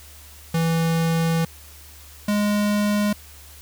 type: tone pair in turn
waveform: square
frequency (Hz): 164.7 / 207.1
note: E3 / G#3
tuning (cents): -1 / -5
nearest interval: major third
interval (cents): 396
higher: second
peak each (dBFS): -19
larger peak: neither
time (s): 0.54-1.45 / 2.28-3.13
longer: first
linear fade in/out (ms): 5
effects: added 73 Hz sine -45 dBFS peak until 3.61 s + white hiss -46 dBFS RMS until 3.61 s